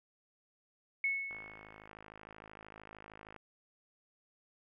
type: tone with exponential decay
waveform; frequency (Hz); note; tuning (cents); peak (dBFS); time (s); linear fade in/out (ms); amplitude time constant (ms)
sine; 2200; C#7; -14; -28; 1.04-1.87; 2; 180
type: click train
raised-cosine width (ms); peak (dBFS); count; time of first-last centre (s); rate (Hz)
0.5; -35; 110; 1.31-3.363; 53.1
effects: none